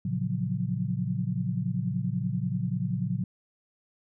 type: chord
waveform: sine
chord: Gb major seventh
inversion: first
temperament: equal with one note detuned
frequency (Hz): 115.07 / 138.59 / 174.61 / 185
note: Bb2 / Db3 / F3 / Gb3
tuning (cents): -22 / 0 / 0 / 0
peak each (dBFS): -32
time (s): 0.05-3.24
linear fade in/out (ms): 5
effects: none